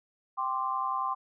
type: chord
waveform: sine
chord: G suspended fourth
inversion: none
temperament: just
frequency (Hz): 784 / 1045.3 / 1176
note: G5 / C6 / D6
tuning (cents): 0 / -2 / +2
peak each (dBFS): -35 / -30 / -34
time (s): 0.37-1.15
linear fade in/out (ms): 20
effects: none